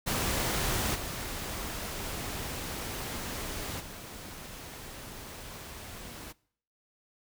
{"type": "noise with level steps", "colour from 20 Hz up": "pink", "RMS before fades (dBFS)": [-30, -37, -44], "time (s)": [0.06, 6.33], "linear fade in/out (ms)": 20, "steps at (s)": [0.94, 3.79], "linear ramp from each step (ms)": 20, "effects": ["noise-tail reverb RT60 0.6 s tail -23 dB re dry"]}